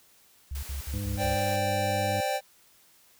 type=tone bursts; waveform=sine; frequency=69.3 Hz; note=C#2; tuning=in tune; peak=-31 dBFS; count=5; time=0.51-1.35 s; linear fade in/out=5 ms; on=120 ms; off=60 ms
type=noise; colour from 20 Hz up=white; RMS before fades=-43 dBFS; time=0.55-1.56 s; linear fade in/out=2 ms
type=harmonic tone; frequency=100.8 Hz; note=G2; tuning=49 cents sharp; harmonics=1 / 2 / 3 / 5; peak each=-31 / -37 / -41 / -45 dBFS; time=0.93-2.21 s; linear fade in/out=10 ms
type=chord; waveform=square; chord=C suspended second; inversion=none; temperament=equal; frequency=523.3 / 587.3 / 784 Hz; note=C5 / D5 / G5; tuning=0 / 0 / 0 cents; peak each=-34 / -32 / -30 dBFS; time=1.17-2.41 s; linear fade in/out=50 ms
effects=white hiss -60 dBFS RMS until 3.19 s